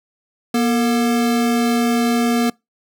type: tone pair together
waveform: square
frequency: 238.6 / 450.4 Hz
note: A#3 / A4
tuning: +41 / +40 cents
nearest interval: major seventh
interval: 1099 cents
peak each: -16 / -24 dBFS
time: 0.54-2.5 s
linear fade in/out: 5 ms
effects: noise-tail reverb RT60 0.2 s tail -25 dB re dry